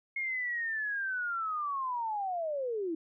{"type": "linear sweep", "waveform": "sine", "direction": "down", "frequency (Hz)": [2161, 311.1], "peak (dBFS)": -31, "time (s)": [0.16, 2.95], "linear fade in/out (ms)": 5, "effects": []}